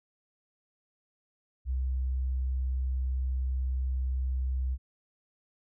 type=tone; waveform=sine; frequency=64.5 Hz; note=C2; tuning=24 cents flat; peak=-27 dBFS; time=1.65-4.78 s; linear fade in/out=50 ms; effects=none